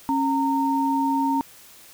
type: tone pair together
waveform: sine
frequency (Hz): 273.5 / 920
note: C#4 / A#5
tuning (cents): -23 / -23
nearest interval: octave + major sixth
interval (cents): 2100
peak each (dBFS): -22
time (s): 0.09-1.41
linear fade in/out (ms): 0
effects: white hiss -48 dBFS RMS until 1.93 s